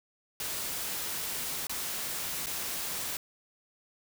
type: noise with dropouts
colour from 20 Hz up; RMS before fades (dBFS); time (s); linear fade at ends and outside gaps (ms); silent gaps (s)
white; -35; 0.4-3.17; 1; 1.669-1.695 / 2.46-2.468
effects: none